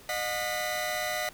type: tone cluster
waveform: sawtooth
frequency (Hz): 612 / 728 / 1989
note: D#5 / F#5 / B6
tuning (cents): -29 / -28 / +12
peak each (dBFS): -30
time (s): 0.09-1.29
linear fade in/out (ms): 2
effects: pink hiss -52 dBFS RMS until 1.33 s